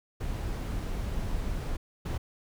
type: noise bursts at uneven times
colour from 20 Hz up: brown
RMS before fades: -32 dBFS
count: 2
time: 0.2-1.77 / 2.05-2.18 s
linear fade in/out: 10 ms
effects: none